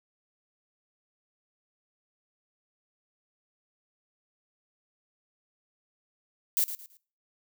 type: noise with echo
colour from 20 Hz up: violet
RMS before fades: -25 dBFS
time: 6.57-6.64 s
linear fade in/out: 0 ms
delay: 110 ms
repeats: 3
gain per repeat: -11 dB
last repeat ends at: 6.97 s
effects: noise-tail reverb RT60 0.4 s tail -20 dB re dry